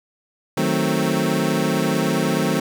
25% pulse chord, D# diminished seventh, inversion none, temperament equal, 155.56 / 185 / 220 / 261.6 Hz, D#3 / F#3 / A3 / C4, 0 / 0 / 0 / 0 cents, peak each -20 dBFS, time 0.57-2.6 s, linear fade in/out 5 ms, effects none

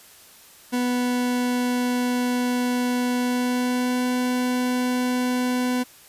40% pulse tone with pitch glide, 246.9 to 249.6 Hz, B3 to B3, 0 to +19 cents, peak -20 dBFS, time 0.72-5.84 s, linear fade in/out 20 ms, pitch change +19 cents, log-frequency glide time 3.19-4.04 s, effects white hiss -49 dBFS RMS until 6.08 s + resampled to 32000 Hz

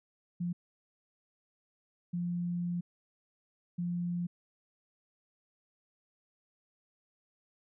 sine tone bursts at uneven times, 174.61 Hz, F3, in tune, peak -31 dBFS, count 3, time 0.4-0.53 / 2.13-2.81 / 3.78-4.27 s, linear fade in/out 10 ms, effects none

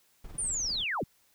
brown noise with tremolo, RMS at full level -41 dBFS, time 0.24-0.84 s, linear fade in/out 5 ms, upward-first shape sine, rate 20 Hz, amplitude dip 55%
sine linear sweep, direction down, 9530 to 55 Hz, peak -29 dBFS, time 0.38-1.04 s, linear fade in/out 5 ms
effects white hiss -67 dBFS RMS until 1.34 s

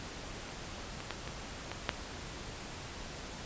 clicks, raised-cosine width 0.3 ms, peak -29 / -25 / -19 / -24 / -22 / -12 dBFS, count 6, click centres 0.49 / 1.004 / 1.107 / 1.276 / 1.716 / 1.892 s, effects pink hiss -44 dBFS RMS until 3.45 s + resampled to 16000 Hz

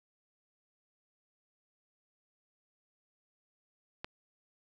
click, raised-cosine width 0.3 ms, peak -22 dBFS, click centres 4.045 s, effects none

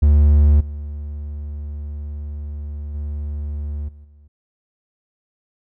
triangle tone with level steps, 73.42 Hz, D2, in tune, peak -7 / -24 / -21 / -37 / -43 dBFS, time 0.02-4.28 s, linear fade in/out 10 ms, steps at 0.6 / 2.94 / 3.88 / 4.04 s, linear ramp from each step 10 ms, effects none

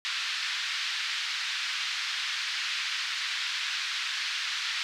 white band-pass noise, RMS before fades -32 dBFS, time 0.05-4.83 s, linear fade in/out 0 ms, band 1400 to 4500 Hz, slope 24 dB/octave, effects none

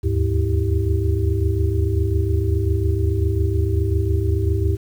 sine tone cluster, 75.2 / 80.8 / 102.4 / 325.9 / 391.6 Hz, D2 / E2 / G#2 / E4 / G4, +42 / -34 / -24 / -20 / -2 cents, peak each -20 / -27 / -20 / -29 / -26 dBFS, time 0.03-4.77 s, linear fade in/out 20 ms, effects 8-bit

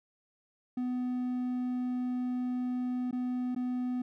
triangle tone with dropouts, 249.7 Hz, B3, 19 cents sharp, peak -28 dBFS, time 0.77-4.02 s, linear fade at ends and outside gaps 5 ms, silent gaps 3.111-3.127 / 3.549-3.561 s, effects none

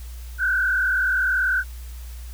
sine tone with frequency modulation, 1510 Hz, F#6, 35 cents sharp, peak -18 dBFS, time 0.38-1.64 s, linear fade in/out 50 ms, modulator 40.4 Hz, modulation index 1.5, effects added 60 Hz sine -33 dBFS peak until 2.33 s + white hiss -48 dBFS RMS until 2.33 s

